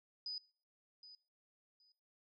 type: tone with echo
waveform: sine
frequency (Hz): 4978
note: D#8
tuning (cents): 0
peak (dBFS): -40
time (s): 0.26-0.38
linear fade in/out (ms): 2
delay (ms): 770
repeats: 2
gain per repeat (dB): -14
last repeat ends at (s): 1.92
effects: noise-tail reverb RT60 0.5 s tail -24 dB re dry